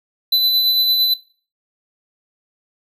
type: tone with tremolo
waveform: square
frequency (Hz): 4005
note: B7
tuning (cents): +23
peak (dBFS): -12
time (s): 0.32-1.14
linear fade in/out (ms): 5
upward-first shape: sine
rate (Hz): 8.9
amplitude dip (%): 30
effects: noise-tail reverb RT60 0.4 s tail -18 dB re dry